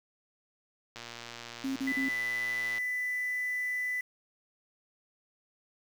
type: click train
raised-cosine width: 0.2 ms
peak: -25 dBFS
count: 216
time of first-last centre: 0.96-2.782 s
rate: 118 Hz
type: tone bursts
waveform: sine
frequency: 267.8 Hz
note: C4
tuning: 40 cents sharp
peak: -30 dBFS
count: 3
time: 1.64-2.088 s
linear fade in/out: 5 ms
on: 120 ms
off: 44 ms
type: tone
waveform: sine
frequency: 1993 Hz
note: B6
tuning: 15 cents sharp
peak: -30 dBFS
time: 1.87-4.01 s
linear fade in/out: 5 ms
effects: 8-bit